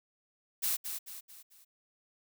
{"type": "noise with echo", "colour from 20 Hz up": "blue", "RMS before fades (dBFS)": -31, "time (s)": [0.62, 0.77], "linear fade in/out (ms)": 20, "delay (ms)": 220, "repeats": 4, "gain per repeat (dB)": -7, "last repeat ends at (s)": 1.65, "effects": []}